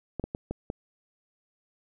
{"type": "clicks", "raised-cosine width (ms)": 2, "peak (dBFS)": -18, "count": 5, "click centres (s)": [0.197, 0.24, 0.349, 0.51, 0.701], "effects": []}